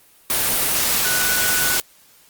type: tone in noise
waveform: sine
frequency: 1480 Hz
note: F#6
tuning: in tune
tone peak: -23 dBFS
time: 1.05-1.77 s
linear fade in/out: 0 ms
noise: white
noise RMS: -19 dBFS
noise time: 0.3-1.8 s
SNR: -7 dB
effects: white hiss -52 dBFS RMS until 2.29 s + Opus 32 kbps